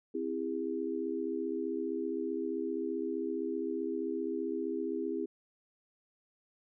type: chord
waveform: sine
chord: C augmented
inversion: none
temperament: equal with one note detuned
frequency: 261.6 / 329.6 / 404.9 Hz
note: C4 / E4 / G#4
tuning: 0 / 0 / -44 cents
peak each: -38 / -36 / -36 dBFS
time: 0.14-5.26 s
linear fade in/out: 10 ms
effects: none